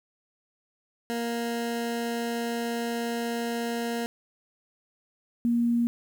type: tone pair in turn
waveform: 20% pulse / sine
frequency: 234.2 / 236.2 Hz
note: A#3 / A#3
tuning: +8 / +23 cents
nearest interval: unison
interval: 15 cents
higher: second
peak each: -23 / -21 dBFS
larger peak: second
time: 1.1-4.06 / 5.45-5.87 s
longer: first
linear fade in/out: 0 ms
effects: 9-bit